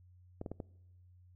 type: clicks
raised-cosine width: 2 ms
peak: -27 dBFS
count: 4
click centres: 0.414 / 0.462 / 0.516 / 0.602 s
effects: noise-tail reverb RT60 1.0 s tail -24 dB re dry + added 90 Hz sine -58 dBFS peak until 1.35 s